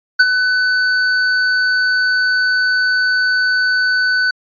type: tone with ADSR envelope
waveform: square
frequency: 1500 Hz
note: F#6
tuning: 23 cents sharp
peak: -5 dBFS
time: 0.19-4.31 s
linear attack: 12 ms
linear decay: 41 ms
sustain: -8 dB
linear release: 6 ms
effects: resampled to 11025 Hz